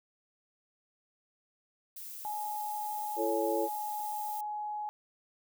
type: noise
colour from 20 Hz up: violet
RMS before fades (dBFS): -44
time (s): 1.96-4.41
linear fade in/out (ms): 5
type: tone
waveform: sine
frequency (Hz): 841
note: G#5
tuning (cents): +22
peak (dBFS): -34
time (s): 2.25-4.89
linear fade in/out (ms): 0
type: chord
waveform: sine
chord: A major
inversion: second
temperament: equal with one note detuned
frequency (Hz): 336.6 / 440 / 554.4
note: E4 / A4 / C#5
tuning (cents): +36 / 0 / 0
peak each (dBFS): -33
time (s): 3.16-3.69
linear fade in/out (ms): 50
effects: none